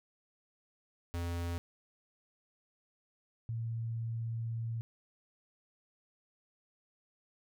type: tone pair in turn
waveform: square / sine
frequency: 85.8 / 114.53 Hz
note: F2 / A#2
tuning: -30 / -30 cents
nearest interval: perfect fourth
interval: 500 cents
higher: second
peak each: -35 / -34 dBFS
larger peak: second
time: 1.14-1.58 / 3.49-4.81 s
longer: second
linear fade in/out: 0 ms
effects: none